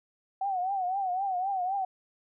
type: tone with vibrato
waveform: sine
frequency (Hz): 756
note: F#5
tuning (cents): +37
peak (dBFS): -27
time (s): 0.41-1.85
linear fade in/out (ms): 5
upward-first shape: triangle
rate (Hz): 3.9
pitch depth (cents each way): 120
effects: none